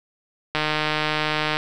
click train, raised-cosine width 0.3 ms, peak -6 dBFS, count 157, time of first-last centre 0.55-1.57 s, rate 153 Hz, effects none

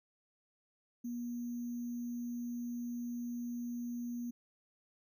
sine tone with sample-and-hold, 240 Hz, B3, 49 cents flat, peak -37 dBFS, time 1.04-4.31 s, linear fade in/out 10 ms, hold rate 6300 Hz, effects none

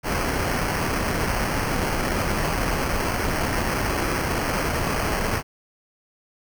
pink noise with sample-and-hold, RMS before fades -24 dBFS, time 0.03-5.43 s, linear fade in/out 50 ms, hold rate 3675 Hz, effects none

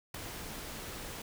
pink noise with ADSR envelope, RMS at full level -37 dBFS, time 0.14-1.22 s, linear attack 6 ms, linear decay 4 ms, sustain -6 dB, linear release 3 ms, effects none

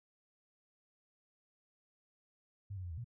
sine tone with pitch steps, 99.7 / 92.6 / 88 / 80.1 / 118.9 Hz, G2 / F#2 / F2 / E2 / A#2, +30 / +2 / +14 / -49 / +35 cents, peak -40 dBFS, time 2.7-3.045 s, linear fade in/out 10 ms, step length 69 ms, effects none

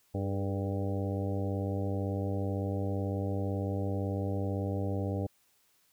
harmonic tone with a mistuned harmonic, 98 Hz, G2, in tune, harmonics 1 / 2 / 3 / 4 / 5 / 6 / 7 / 8, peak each -32 / -38 / -38 / -42 / -40 / -42 / -49 / -46 dBFS, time 0.14-5.27 s, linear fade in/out 10 ms, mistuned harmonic 4, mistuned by +54 cents, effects white hiss -69 dBFS RMS until 5.92 s

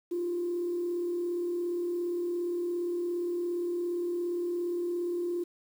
sine tone with frequency modulation, 349.2 Hz, F4, in tune, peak -28 dBFS, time 0.11-5.44 s, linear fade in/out 10 ms, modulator 37.3 Hz, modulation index 0.29, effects tanh soft clip ceiling -24 dBFS + 9-bit

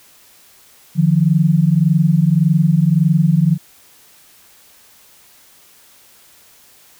sine tone pair together, 151.76 / 173.5 Hz, D#3 / F3, -43 / -11 cents, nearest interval major second, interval 232 cents, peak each -13 dBFS, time 0.95-3.58 s, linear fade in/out 50 ms, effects white hiss -48 dBFS RMS until 6.99 s

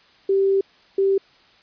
sine tone bursts at uneven times, 390 Hz, G4, 9 cents flat, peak -15 dBFS, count 2, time 0.29-0.61 / 0.98-1.18 s, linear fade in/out 5 ms, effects white hiss -54 dBFS RMS until 1.62 s + resampled to 11025 Hz

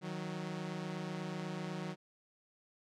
sawtooth tone pair together, 156.87 / 185 Hz, D#3 / F#3, +14 / 0 cents, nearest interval minor third, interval 286 cents, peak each -38 / -37 dBFS, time 0.01-1.96 s, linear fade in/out 50 ms, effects low-pass 6000 Hz 12 dB/octave

